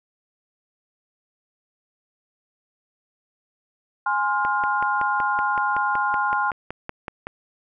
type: chord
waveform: sine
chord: F minor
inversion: first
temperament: equal with one note detuned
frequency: 830.6 / 1046.5 / 1413.1 Hz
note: Ab5 / C6 / F6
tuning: 0 / 0 / +20 cents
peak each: -24 dBFS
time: 4.06-6.51 s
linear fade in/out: 5 ms
type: click train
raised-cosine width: 0.5 ms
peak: -15 dBFS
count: 16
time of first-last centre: 4.45-7.27 s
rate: 5.32 Hz
effects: none